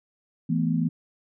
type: chord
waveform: sine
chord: E suspended fourth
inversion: none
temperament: equal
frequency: 164.81 / 220 / 246.9 Hz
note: E3 / A3 / B3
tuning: 0 / 0 / 0 cents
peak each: -24 / -28 / -26 dBFS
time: 0.49-0.89 s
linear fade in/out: 10 ms
effects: none